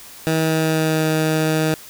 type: tone with pitch glide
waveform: 15% pulse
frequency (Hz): 160 to 157.16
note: D#3 to D#3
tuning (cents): +49 to +18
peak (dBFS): -10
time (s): 0.27-1.74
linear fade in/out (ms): 0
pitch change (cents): -31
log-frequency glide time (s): 0.37-1.08
effects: white hiss -40 dBFS RMS until 1.89 s